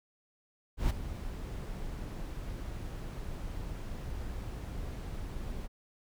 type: noise with ADSR envelope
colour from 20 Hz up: brown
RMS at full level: -26 dBFS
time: 0.77-5.68 s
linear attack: 130 ms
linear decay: 12 ms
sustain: -13 dB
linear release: 28 ms
effects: none